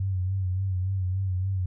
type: tone with vibrato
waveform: sine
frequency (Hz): 94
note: F#2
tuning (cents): +28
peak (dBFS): -24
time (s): 0-1.66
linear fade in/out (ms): 5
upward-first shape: sine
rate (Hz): 3.5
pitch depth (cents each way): 56
effects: none